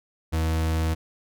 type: tone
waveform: 40% pulse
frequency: 80.3 Hz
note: E2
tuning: 45 cents flat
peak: -21 dBFS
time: 0.32-0.95 s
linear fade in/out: 20 ms
effects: none